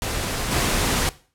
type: noise with level steps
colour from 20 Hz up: pink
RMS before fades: -26 / -21 dBFS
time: 0.02-1.09 s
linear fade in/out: 0 ms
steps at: 0.51 s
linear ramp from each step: 2 ms
effects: noise-tail reverb RT60 0.4 s tail -18 dB re dry + low-pass 12000 Hz 12 dB/octave